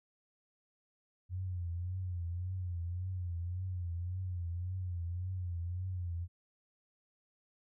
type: tone with vibrato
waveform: sine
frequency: 89.2 Hz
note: F2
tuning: 37 cents sharp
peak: -35 dBFS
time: 1.29-6.28 s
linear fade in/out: 50 ms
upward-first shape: triangle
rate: 1.8 Hz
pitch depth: 95 cents each way
effects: none